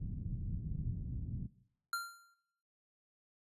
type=low-pass noise; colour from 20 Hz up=white; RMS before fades=-40 dBFS; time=0-1.47 s; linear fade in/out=10 ms; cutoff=160 Hz; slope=24 dB/octave
type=tone with exponential decay; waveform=square; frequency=1384 Hz; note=F6; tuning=16 cents flat; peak=-33 dBFS; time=1.93-2.34 s; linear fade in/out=2 ms; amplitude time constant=89 ms
effects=noise-tail reverb RT60 0.7 s tail -18 dB re dry + resampled to 32000 Hz